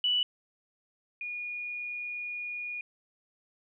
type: tone pair in turn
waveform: sine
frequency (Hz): 2960 / 2443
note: F#7 / D#7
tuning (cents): 0 / -32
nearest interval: minor third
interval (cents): 332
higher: first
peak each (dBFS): -24 / -34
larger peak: first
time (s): 0.04-0.23 / 1.21-2.81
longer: second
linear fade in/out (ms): 2
effects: none